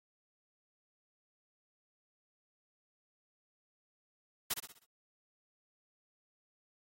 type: noise with echo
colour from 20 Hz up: white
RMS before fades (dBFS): -33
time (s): 4.5-4.54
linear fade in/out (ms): 10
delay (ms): 62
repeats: 5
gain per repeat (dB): -7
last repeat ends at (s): 4.85
effects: AAC 48 kbps